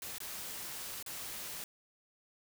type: noise with dropouts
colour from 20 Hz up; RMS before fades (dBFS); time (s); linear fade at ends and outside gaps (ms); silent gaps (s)
white; -43; 0.02-1.64; 1; 0.183-0.203 / 1.027-1.062
effects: none